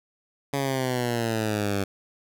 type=exponential sweep; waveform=10% pulse; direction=down; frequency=141 to 97.4 Hz; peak=-16 dBFS; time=0.53-1.84 s; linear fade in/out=5 ms; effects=none